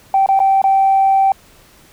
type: tone with dropouts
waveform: sine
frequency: 777 Hz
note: G5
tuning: 16 cents flat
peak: -8 dBFS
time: 0.14-1.32 s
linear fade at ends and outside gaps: 2 ms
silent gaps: 0.262-0.288 / 0.392-0.401 / 0.617-0.64 s
effects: tanh soft clip ceiling -5 dBFS + pink hiss -47 dBFS RMS until 1.92 s